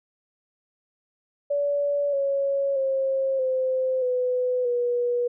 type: tone with pitch steps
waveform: sine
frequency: 573 / 554.1 / 535.9 / 518.2 / 501.1 / 484.6 Hz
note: D5 / C#5 / C5 / C5 / B4 / B4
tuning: -43 / -1 / +41 / -17 / +25 / -33 cents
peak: -21 dBFS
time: 1.5-5.28 s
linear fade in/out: 10 ms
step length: 630 ms
effects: none